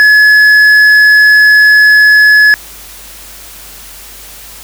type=tone with hard clipping; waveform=sine; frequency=1702 Hz; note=G#6; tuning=42 cents sharp; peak=-3 dBFS; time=0-2.54 s; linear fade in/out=0 ms; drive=5 dB; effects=added 50 Hz sine -38 dBFS peak until 4.63 s + white hiss -31 dBFS RMS until 4.63 s